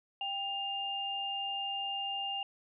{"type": "tone pair together", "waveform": "sine", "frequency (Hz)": [789, 2808], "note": ["G5", "F7"], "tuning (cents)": [11, 9], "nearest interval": "octave + minor seventh", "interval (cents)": 2198, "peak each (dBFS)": [-38, -35], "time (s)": [0.21, 2.43], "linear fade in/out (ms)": 2, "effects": []}